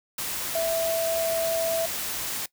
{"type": "tone in noise", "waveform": "sine", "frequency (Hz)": 659.3, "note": "E5", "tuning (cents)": 0, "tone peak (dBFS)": -23, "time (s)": [0.55, 1.86], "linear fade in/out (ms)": 5, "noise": "white", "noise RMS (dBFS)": -31, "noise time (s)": [0.18, 2.46], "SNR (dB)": 5, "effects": ["noise-tail reverb RT60 0.1 s tail -20 dB re dry"]}